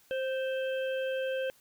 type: harmonic tone with a mistuned harmonic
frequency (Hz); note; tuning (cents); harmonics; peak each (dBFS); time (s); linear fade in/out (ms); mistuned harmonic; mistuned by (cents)
526; C5; +9; 1 / 3 / 5 / 6; -30 / -40 / -44 / -46; 0.11-1.5; 0; 3; -20
effects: white hiss -63 dBFS RMS until 1.6 s